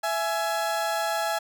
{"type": "tone pair together", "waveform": "30% pulse", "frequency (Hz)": [665.9, 839], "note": ["E5", "G#5"], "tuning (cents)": [17, 17], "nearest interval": "major third", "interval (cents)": 400, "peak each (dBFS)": -25, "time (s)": [0.03, 1.39], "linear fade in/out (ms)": 10, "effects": []}